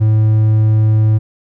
triangle tone, 108.6 Hz, A2, 22 cents flat, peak -6 dBFS, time 0-1.19 s, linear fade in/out 20 ms, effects none

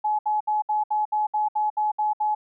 sine tone bursts, 849 Hz, G#5, 38 cents sharp, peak -20 dBFS, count 11, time 0.04-2.35 s, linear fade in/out 10 ms, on 150 ms, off 66 ms, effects none

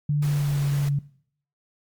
sine tone with pitch glide, 146.83 to 141.83 Hz, D3 to C#3, 0 to +40 cents, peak -19 dBFS, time 0.09-0.99 s, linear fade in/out 5 ms, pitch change -60 cents, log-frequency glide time 0.21-0.65 s
pink noise, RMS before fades -38 dBFS, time 0.22-0.89 s, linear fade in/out 5 ms
effects noise-tail reverb RT60 0.6 s tail -20 dB re dry + MP3 96 kbps

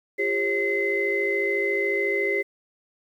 sine tone cluster, 348.1 / 402.1 / 542 / 2052 Hz, F4 / G4 / C#5 / C7, -6 / +44 / -39 / -34 cents, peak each -32 / -25 / -31 / -24 dBFS, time 0.18-2.43 s, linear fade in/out 20 ms, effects tanh soft clip ceiling -11 dBFS + 9-bit

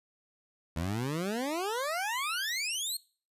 20% pulse exponential sweep, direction up, 77.4 to 4367 Hz, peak -26 dBFS, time 0.76-2.97 s, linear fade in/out 5 ms, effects noise-tail reverb RT60 0.4 s tail -22 dB re dry + resampled to 32000 Hz

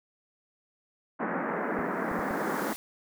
pink band-pass noise, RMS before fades -31 dBFS, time 1.19-2.74 s, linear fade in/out 20 ms, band 180 to 1900 Hz, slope 48 dB/octave
white noise with exponential growth, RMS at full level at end -40 dBFS, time 1.28-2.76 s, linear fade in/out 0 ms, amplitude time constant 320 ms
clicks, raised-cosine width 2 ms, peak -24 dBFS, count 4, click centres 1.79 / 2.115 / 2.192 / 2.309 s
effects none

